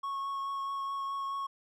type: tone with vibrato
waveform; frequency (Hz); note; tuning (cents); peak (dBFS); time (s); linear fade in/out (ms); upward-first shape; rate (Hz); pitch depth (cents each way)
triangle; 1100; C#6; -14; -31; 0.03-1.47; 10; triangle; 4.7; 13
effects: none